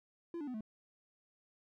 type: tone with pitch steps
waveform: triangle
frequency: 340 / 292.6 / 251.8 / 216.7 Hz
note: F4 / D4 / B3 / A3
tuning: -46 / -6 / +34 / -26 cents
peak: -37 dBFS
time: 0.34-0.608 s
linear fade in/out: 2 ms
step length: 67 ms
effects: none